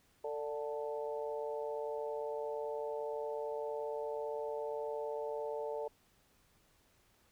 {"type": "harmonic tone with a mistuned harmonic", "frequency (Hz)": 146.83, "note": "D3", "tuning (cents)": 0, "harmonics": [3, 4, 5, 6], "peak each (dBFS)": [-39, -41, -51, -45], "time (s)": [0.24, 5.88], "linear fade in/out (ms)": 5, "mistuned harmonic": 3, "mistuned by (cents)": 20, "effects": ["pink hiss -70 dBFS RMS until 7.31 s"]}